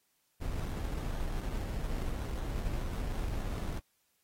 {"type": "noise with sample-and-hold", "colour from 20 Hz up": "brown", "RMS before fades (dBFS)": -35, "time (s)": [0.4, 3.8], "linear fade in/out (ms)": 20, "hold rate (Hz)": 2450, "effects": ["white hiss -75 dBFS RMS until 4.23 s", "AAC 48 kbps"]}